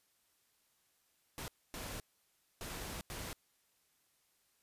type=noise bursts at uneven times; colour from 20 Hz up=pink; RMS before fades=-44 dBFS; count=4; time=1.38-1.48 / 1.74-2 / 2.61-3.01 / 3.1-3.33 s; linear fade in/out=0 ms; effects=white hiss -75 dBFS RMS until 4.62 s + resampled to 32000 Hz